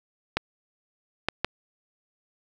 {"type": "clicks", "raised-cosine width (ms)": 0.3, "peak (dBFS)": -7, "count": 3, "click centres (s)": [0.37, 1.286, 1.446], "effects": ["8-bit"]}